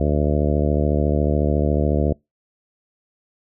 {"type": "harmonic tone", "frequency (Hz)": 74, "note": "D2", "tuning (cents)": 14, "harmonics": [1, 2, 3, 4, 5, 6, 7, 8, 9], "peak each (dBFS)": [-20, -23, -25, -26, -27, -28, -28, -29, -30], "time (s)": [0, 2.13], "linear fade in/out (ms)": 5, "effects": ["noise-tail reverb RT60 0.2 s tail -26 dB re dry"]}